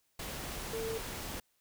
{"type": "tone in noise", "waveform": "sine", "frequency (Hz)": 449.1, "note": "A4", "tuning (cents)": 35, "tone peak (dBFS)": -35, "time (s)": [0.73, 0.98], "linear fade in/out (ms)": 5, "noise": "pink", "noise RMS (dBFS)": -41, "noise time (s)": [0.19, 1.4], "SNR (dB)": 3, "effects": ["white hiss -75 dBFS RMS until 1.6 s"]}